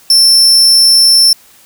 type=tone; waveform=40% pulse; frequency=5370 Hz; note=E8; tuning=31 cents sharp; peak=-3 dBFS; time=0.1-1.33 s; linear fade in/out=2 ms; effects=white hiss -43 dBFS RMS until 1.65 s